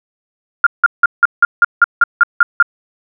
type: tone bursts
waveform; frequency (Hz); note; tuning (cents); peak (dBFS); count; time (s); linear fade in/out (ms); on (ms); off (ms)
sine; 1404; F6; +9; -3; 11; 0.64-2.626; 2; 26; 170
effects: none